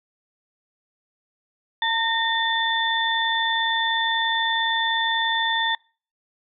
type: tone cluster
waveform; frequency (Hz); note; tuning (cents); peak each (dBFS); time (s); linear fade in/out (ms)
sine; 905 / 1834 / 3528; A5 / A#6 / A7; +48 / -29 / +4; -24; 1.82-5.75; 2
effects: noise-tail reverb RT60 0.4 s tail -26 dB re dry